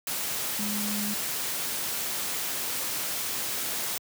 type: tone in noise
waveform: sine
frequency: 207.7 Hz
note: G#3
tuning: in tune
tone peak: -31 dBFS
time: 0.59-1.14 s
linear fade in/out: 2 ms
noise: white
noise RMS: -31 dBFS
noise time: 0.07-3.98 s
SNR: -3 dB
effects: high-pass 100 Hz 12 dB/octave